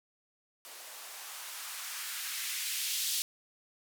violet noise with band-pass filter sweep, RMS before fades -38 dBFS, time 0.65-3.22 s, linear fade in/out 0 ms, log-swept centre 500 to 3600 Hz, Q 1.2, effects none

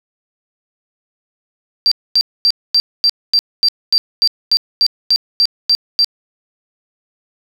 triangle tone bursts, 4699 Hz, D8, in tune, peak -5 dBFS, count 15, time 1.86-6.045 s, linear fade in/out 0 ms, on 55 ms, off 240 ms, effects tanh soft clip ceiling -6 dBFS + 7-bit

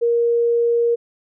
sine tone, 470 Hz, A#4, 14 cents sharp, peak -14 dBFS, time 0.01-0.96 s, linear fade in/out 20 ms, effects none

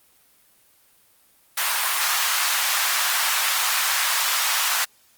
pink high-pass noise, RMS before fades -22 dBFS, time 1.57-4.85 s, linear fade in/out 10 ms, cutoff 940 Hz, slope 24 dB/octave, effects white hiss -58 dBFS RMS until 5.17 s + Opus 32 kbps

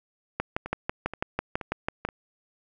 two click trains, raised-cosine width 0.5 ms, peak -11 / -20 dBFS, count 11 / 4, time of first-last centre 0.4-2.05 / 0.66-2.089 s, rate 6.06 / 2.1 Hz, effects none

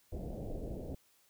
pink low-pass noise, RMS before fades -41 dBFS, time 0.12-0.95 s, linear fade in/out 5 ms, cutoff 670 Hz, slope 48 dB/octave, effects white hiss -69 dBFS RMS until 1.29 s

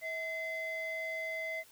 sine tone pair together, 645.2 / 2053 Hz, E5 / C7, -37 / -33 cents, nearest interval octave + minor sixth, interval 2004 cents, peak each -38 / -35 dBFS, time 0.01-1.64 s, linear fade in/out 50 ms, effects tanh soft clip ceiling -32 dBFS + white hiss -60 dBFS RMS until 1.71 s

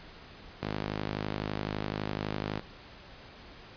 sawtooth tone with high-pass filter, 51.91 Hz, G#1, in tune, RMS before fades -35 dBFS, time 0.62-2.6 s, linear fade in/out 10 ms, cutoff 150 Hz, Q 0.69, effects pink hiss -50 dBFS RMS until 3.76 s + resampled to 11025 Hz

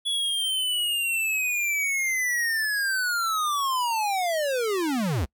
square linear sweep, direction down, 3400 to 60.9 Hz, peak -24 dBFS, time 0.05-5.26 s, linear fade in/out 20 ms, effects noise-tail reverb RT60 0.1 s tail -26 dB re dry

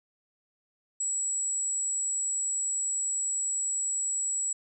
sine tone, 7770 Hz, B8, 29 cents flat, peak -27 dBFS, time 1-4.53 s, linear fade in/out 5 ms, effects none

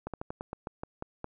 slowing click train, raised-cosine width 1 ms, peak -22 dBFS, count 10, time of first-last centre 0.07-1.244 s, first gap 67 ms, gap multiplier 1.16, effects none

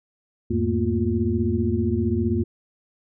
sine tone cluster, 83.1 / 104 / 222.5 / 237.8 / 352.8 Hz, E2 / G#2 / A3 / A#3 / F4, +15 / +3 / +20 / +35 / +18 cents, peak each -26 dBFS, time 0.5-2.44 s, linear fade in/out 10 ms, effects none

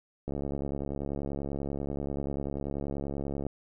click train, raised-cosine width 2 ms, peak -21 dBFS, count 225, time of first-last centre 0.28-3.466 s, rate 70.3 Hz, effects none

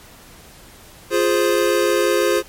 square chord, F minor, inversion none, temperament equal, 349.2 / 415.3 / 523.3 Hz, F4 / Ab4 / C5, 0 / 0 / 0 cents, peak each -20 dBFS, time 1.1-2.43 s, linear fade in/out 50 ms, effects pink hiss -44 dBFS RMS until 2.48 s + MP3 64 kbps

